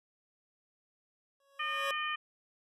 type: tone with exponential growth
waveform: 25% pulse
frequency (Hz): 554.4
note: C#5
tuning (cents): 0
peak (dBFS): -29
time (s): 1.4-1.91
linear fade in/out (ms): 2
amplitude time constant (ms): 110
type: harmonic tone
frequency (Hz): 609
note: D#5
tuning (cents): -37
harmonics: 2 / 3 / 4 / 5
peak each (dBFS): -36 / -38 / -39 / -40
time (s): 1.59-2.16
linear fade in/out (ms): 10
effects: resampled to 32000 Hz